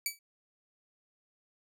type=tone with exponential decay; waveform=10% pulse; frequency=2294 Hz; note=D7; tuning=41 cents flat; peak=-18 dBFS; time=0.06-0.19 s; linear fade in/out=2 ms; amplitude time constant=27 ms; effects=none